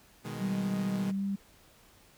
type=chord; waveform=sawtooth; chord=G# minor; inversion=first; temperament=equal; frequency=123.47 / 155.56 / 207.7 Hz; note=B2 / D#3 / G#3; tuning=0 / 0 / 0 cents; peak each=-37 dBFS; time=0.24-1.12 s; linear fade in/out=20 ms
type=tone with pitch glide; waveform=sine; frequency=193.4 to 197.69 Hz; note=G3 to G3; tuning=-23 to +15 cents; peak=-29 dBFS; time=0.4-1.36 s; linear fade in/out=10 ms; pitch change=+38 cents; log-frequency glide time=1.1-1.23 s
effects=pink hiss -60 dBFS RMS until 2.17 s